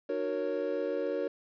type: chord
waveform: triangle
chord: D# minor seventh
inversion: none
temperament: equal with one note detuned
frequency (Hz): 303.8 / 370 / 466.2 / 554.4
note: D#4 / F#4 / A#4 / C#5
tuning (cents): -41 / 0 / 0 / 0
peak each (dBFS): -36 / -35 / -32 / -32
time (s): 0.09-1.28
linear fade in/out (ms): 5
effects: resampled to 11025 Hz + 10-bit